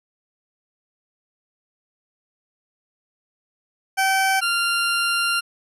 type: tone pair in turn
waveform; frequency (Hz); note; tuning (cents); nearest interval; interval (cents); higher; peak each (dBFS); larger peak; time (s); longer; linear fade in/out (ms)
20% pulse; 770 / 1389.5; G5 / F6; -31 / -9; minor seventh; 1022; second; -12 / -14; first; 3.97-4.41 / 4.41-5.41; second; 20
effects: resampled to 32000 Hz